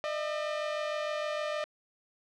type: tone pair together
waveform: sawtooth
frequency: 603.5 / 650 Hz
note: D5 / E5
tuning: +47 / -24 cents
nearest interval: minor second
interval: 129 cents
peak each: -28 / -35 dBFS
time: 0.04-1.64 s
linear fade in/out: 0 ms
effects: low-pass 4000 Hz 12 dB/octave